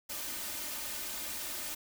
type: noise with comb filter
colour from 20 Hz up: white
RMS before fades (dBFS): -39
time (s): 0.09-1.75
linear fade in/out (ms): 10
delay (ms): 3.3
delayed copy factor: +0.7
effects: none